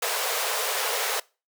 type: high-pass noise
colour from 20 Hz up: pink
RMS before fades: -27 dBFS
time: 0.02-1.2 s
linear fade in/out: 5 ms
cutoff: 420 Hz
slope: 96 dB/octave
effects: noise-tail reverb RT60 0.3 s tail -23 dB re dry